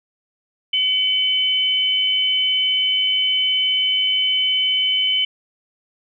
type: tone pair together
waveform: sine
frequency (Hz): 2268 / 3033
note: C#7 / F#7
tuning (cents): +39 / +42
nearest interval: perfect fourth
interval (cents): 503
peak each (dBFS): -25 / -16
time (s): 0.73-5.25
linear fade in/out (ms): 5
effects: none